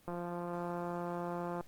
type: click train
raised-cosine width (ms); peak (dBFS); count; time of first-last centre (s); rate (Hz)
1; -26; 267; 0.08-1.609; 174
effects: pink hiss -64 dBFS RMS until 1.67 s + Opus 24 kbps